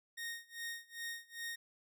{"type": "tone with tremolo", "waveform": "sawtooth", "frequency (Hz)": 1857, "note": "A#6", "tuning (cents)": -7, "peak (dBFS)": -36, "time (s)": [0.17, 1.56], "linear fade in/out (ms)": 10, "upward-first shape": "sine", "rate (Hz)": 2.5, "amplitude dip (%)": 95, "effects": []}